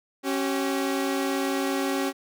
sawtooth tone pair together, 274.5 / 382.5 Hz, C#4 / G4, -17 / -42 cents, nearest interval tritone, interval 575 cents, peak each -22 / -25 dBFS, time 0.23-2.13 s, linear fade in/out 50 ms, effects none

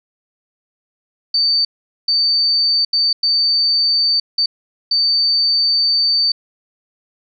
sine tone bursts at uneven times, 4580 Hz, D8, 44 cents flat, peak -12 dBFS, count 6, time 1.34-1.65 / 2.08-2.85 / 2.93-3.13 / 3.23-4.2 / 4.38-4.46 / 4.91-6.32 s, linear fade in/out 5 ms, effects none

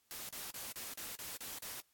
white noise bursts, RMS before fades -45 dBFS, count 8, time 0.11-1.802 s, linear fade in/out 0 ms, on 180 ms, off 36 ms, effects white hiss -75 dBFS RMS until 1.93 s + AAC 64 kbps

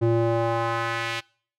square tone with band-pass filter sweep, 115.5 Hz, A#2, 16 cents flat, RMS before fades -24 dBFS, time 0.01-1.21 s, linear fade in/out 20 ms, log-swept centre 300 to 2800 Hz, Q 1.3, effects noise-tail reverb RT60 0.5 s tail -25 dB re dry

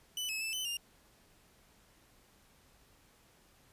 sawtooth tone with pitch steps, 2990 / 2585 / 2636 / 3029 / 2807 Hz, F#7 / E7 / E7 / F#7 / F7, +17 / -34 / -1 / +40 / +8 cents, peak -32 dBFS, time 0.17-0.77 s, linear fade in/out 2 ms, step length 120 ms, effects pink hiss -65 dBFS RMS until 3.72 s + resampled to 32000 Hz

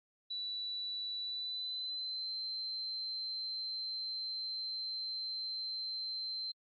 sine tone with pitch glide, 3951 to 4107 Hz, B7 to C8, 0 to -33 cents, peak -37 dBFS, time 0.3-6.52 s, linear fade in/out 10 ms, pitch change +67 cents, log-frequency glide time 1.22-2.34 s, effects AAC 64 kbps

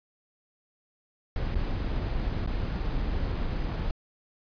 brown noise with dropouts, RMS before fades -29 dBFS, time 1.36-3.91 s, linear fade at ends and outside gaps 1 ms, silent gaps 1.546-1.555 / 2.463-2.474 s, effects resampled to 11025 Hz

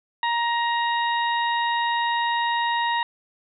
harmonic tone, 940 Hz, A#5, 14 cents sharp, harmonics 1 / 2 / 3 / 4, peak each -22 / -27 / -34 / -32 dBFS, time 0.23-3.03 s, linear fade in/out 2 ms, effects none

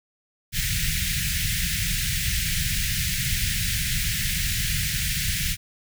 pink band-stop noise, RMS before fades -25 dBFS, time 0.52-5.57 s, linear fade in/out 50 ms, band 180 to 1700 Hz, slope 48 dB/octave, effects none

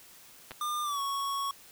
clicks, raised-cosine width 0.3 ms, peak -25 dBFS, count 2, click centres 0.509 / 0.517 s
square tone with pitch glide, 1203 to 1109.5 Hz, D6 to C#6, +41 to +1 cents, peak -31 dBFS, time 0.61-1.51 s, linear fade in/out 2 ms, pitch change -140 cents, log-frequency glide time 0.83-1 s
effects white hiss -54 dBFS RMS until 1.71 s

